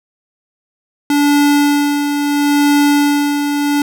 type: tone with tremolo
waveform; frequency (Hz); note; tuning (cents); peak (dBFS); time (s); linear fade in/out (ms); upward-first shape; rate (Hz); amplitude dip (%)
square; 289.1; D4; -27; -9; 1.1-3.82; 2; sine; 0.74; 50
effects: none